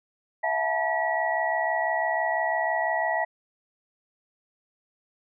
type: tone cluster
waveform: sine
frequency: 656 / 722 / 866 / 950 / 1930 Hz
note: E5 / F#5 / A5 / A#5 / B6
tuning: -9 / -43 / -28 / +33 / -40 cents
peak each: -28 / -31 / -29 / -36 / -28 dBFS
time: 0.43-3.25 s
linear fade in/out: 10 ms
effects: none